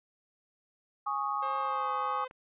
sine chord, Ab suspended fourth, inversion none, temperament just, 830.6 / 1107.5 / 1245.9 Hz, Ab5 / Db6 / Eb6, 0 / -2 / +2 cents, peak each -35 / -33 / -34 dBFS, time 1.06-2.25 s, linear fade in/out 10 ms
sawtooth tone with pitch glide, 533 to 512.5 Hz, C5 to C5, +32 to -36 cents, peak -35 dBFS, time 1.42-2.28 s, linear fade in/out 10 ms, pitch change -68 cents, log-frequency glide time 1.59-1.91 s
click, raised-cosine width 0.5 ms, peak -36 dBFS, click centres 2.311 s
effects resampled to 8000 Hz

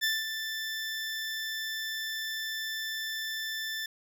20% pulse tone with ADSR envelope, 1767 Hz, A6, 7 cents sharp, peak -20 dBFS, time 0.01-3.86 s, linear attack 29 ms, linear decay 200 ms, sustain -8 dB, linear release 3 ms, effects none

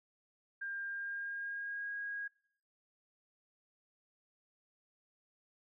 sine tone with pitch glide, 1600 to 1640.2 Hz, G6 to G#6, +35 to -22 cents, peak -38 dBFS, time 0.61-2.28 s, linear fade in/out 10 ms, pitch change +43 cents, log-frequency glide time 0.87-1.92 s, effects noise-tail reverb RT60 0.6 s tail -23 dB re dry

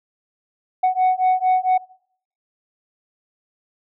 sine beating tone pair, 740 / 744.4 Hz, F#5 / F#5, 0 / +10 cents, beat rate 4.4 Hz, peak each -16 dBFS, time 0.83-1.78 s, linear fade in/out 10 ms, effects noise-tail reverb RT60 0.6 s tail -22 dB re dry + tanh soft clip ceiling -12 dBFS

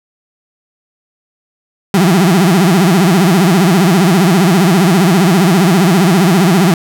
35% pulse tone with vibrato, 180.8 Hz, F#3, 40 cents flat, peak -5 dBFS, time 1.94-6.74 s, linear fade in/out 2 ms, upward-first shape sine, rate 15 Hz, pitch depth 200 cents each way, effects none

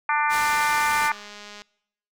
harmonic tone, 297.1 Hz, D4, 20 cents sharp, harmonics 3 / 4 / 5 / 6 / 7 / 8, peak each -23 / -25 / -27 / -29 / -30 / -31 dBFS, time 0.09-1.12 s, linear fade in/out 2 ms
white low-pass noise, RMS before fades -32 dBFS, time 0.29-1.11 s, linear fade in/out 50 ms, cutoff 8100 Hz, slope 12 dB/octave
click train, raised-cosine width 0.2 ms, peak -24 dBFS, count 150, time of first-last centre 0.9-1.62 s, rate 207 Hz
effects noise-tail reverb RT60 0.8 s tail -24 dB re dry

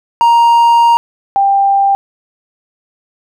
triangle / sine tone pair in turn, 936 / 791.4 Hz, A#5 / G5, +7 / +16 cents, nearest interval minor third, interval 291 cents, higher first, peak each -3 / -7 dBFS, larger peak first, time 0.21-0.97 / 1.36-1.95 s, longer first, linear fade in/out 0 ms, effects none

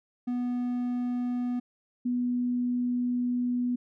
triangle / sine tone pair in turn, 245.6 / 245.6 Hz, B3 / B3, -9 / -9 cents, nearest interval unison, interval 0 cents, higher neither, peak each -25 dBFS, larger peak neither, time 0.27-1.6 / 2.05-3.76 s, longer second, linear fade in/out 10 ms, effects none

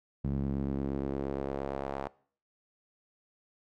sawtooth tone with band-pass filter sweep, 68.6 Hz, C#2, 17 cents flat, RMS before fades -34 dBFS, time 0.24-2.08 s, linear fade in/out 5 ms, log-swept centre 170 to 780 Hz, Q 1.5, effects noise-tail reverb RT60 0.5 s tail -22 dB re dry

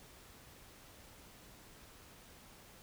silence, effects pink hiss -58 dBFS RMS until 2.82 s

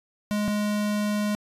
square tone pair in turn, 208.5 / 208.5 Hz, G#3 / G#3, +7 / +7 cents, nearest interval unison, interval 0 cents, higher neither, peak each -24 dBFS, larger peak neither, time 0.31-0.48 / 0.48-1.35 s, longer second, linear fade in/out 0 ms, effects resampled to 32000 Hz

